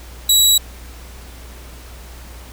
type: tone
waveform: 20% pulse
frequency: 3892 Hz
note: B7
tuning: 26 cents flat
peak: -4 dBFS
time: 0.29-0.58 s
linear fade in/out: 5 ms
effects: added 60 Hz sine -35 dBFS peak until 2.52 s + pink hiss -41 dBFS RMS until 2.52 s